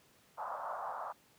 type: band-pass noise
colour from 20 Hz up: pink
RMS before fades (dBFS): -41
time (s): 0.37-1.13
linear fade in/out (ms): 20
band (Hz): 620 to 1300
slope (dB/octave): 48
effects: pink hiss -66 dBFS RMS until 1.38 s + high-pass 100 Hz 12 dB/octave